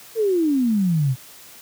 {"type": "exponential sweep", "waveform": "sine", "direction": "down", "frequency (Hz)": [466.2, 123.47], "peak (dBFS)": -16, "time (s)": [0.15, 1.16], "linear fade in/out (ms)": 50, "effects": ["white hiss -44 dBFS RMS until 1.61 s", "high-pass 60 Hz 12 dB/octave"]}